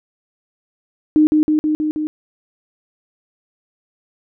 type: tone with echo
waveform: sine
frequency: 306.5 Hz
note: D#4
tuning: 26 cents flat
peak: -8 dBFS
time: 1.16-1.27 s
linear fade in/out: 0 ms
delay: 160 ms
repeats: 5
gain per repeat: -2 dB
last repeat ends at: 2.07 s
effects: none